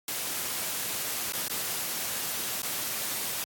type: noise with dropouts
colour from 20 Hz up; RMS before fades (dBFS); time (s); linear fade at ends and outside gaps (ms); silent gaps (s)
white; -32; 0.08-3.44; 1; 1.323-1.334 / 1.482-1.498 / 2.62-2.631
effects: high-pass 100 Hz 12 dB/octave + AAC 64 kbps